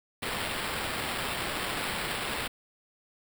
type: noise with sample-and-hold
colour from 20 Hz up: white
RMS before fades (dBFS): -33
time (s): 0.22-2.48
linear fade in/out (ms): 10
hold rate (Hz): 6300
effects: none